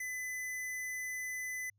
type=tone; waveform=square; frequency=2010 Hz; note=B6; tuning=30 cents sharp; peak=-38 dBFS; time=0-1.7 s; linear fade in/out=5 ms; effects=added 102 Hz sine -70 dBFS peak until 1.78 s